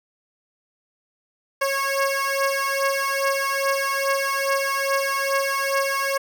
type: beating tone pair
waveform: 15% pulse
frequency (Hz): 547 / 549.4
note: C#5 / C#5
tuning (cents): -23 / -16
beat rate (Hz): 2.4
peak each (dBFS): -17 / -18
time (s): 1.61-6.18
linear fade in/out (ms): 10
effects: none